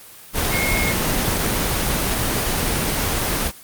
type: tone in noise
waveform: sine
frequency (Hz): 2158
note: C#7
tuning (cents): -47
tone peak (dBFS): -21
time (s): 0.5-0.95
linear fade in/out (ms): 50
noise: pink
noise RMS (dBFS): -20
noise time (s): 0.33-3.52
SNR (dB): -4
effects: white hiss -42 dBFS RMS until 3.63 s + Opus 24 kbps